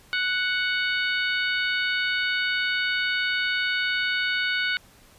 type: harmonic tone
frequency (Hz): 740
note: F#5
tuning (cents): 0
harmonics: 2 / 3 / 4 / 5 / 6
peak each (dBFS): -25 / -29 / -31 / -33 / -35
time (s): 0.13-4.77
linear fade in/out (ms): 0
effects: pink hiss -54 dBFS RMS until 5.18 s + resampled to 32000 Hz